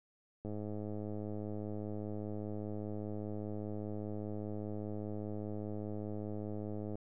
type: click train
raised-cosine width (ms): 2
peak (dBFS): -29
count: 684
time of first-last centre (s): 0.45-6.955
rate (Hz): 105
effects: none